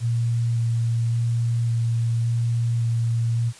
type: tone with vibrato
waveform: sine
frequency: 116.54 Hz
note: A#2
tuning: in tune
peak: -19 dBFS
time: 0-3.53 s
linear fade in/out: 50 ms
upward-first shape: square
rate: 0.89 Hz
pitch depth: 9 cents each way
effects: white hiss -46 dBFS RMS until 3.59 s + resampled to 22050 Hz